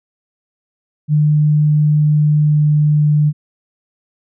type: tone with pitch glide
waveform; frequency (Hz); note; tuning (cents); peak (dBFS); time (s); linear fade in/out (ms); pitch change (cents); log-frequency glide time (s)
sine; 150.5 to 149.55; D3 to D3; +43 to +32; -9; 1.08-3.33; 50; -11; 2.09-3.19
effects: none